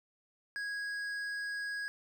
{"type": "tone with hard clipping", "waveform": "triangle", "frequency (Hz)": 1653, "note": "G#6", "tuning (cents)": -9, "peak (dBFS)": -37, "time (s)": [0.56, 1.88], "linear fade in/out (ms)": 0, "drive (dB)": 11, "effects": []}